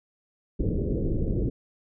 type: low-pass noise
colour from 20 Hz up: pink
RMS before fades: -26 dBFS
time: 0.59-1.5 s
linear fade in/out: 10 ms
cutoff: 490 Hz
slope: 48 dB/octave
effects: none